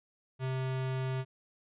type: tone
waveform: square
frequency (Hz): 130.81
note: C3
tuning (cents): 0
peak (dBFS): -32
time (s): 0.39-1.25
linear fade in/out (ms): 50
effects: resampled to 8000 Hz